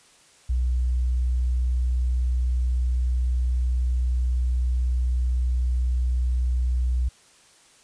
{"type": "tone with tanh clipping", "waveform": "triangle", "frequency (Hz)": 61.9, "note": "B1", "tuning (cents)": 5, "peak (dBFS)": -20, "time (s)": [0.49, 7.09], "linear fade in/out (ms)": 10, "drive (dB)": 5, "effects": ["white hiss -55 dBFS RMS until 7.83 s", "resampled to 22050 Hz"]}